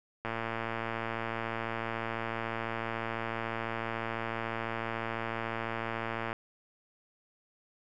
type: click train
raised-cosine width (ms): 0.5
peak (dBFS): -19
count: 694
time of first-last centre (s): 0.25-6.329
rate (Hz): 114
effects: none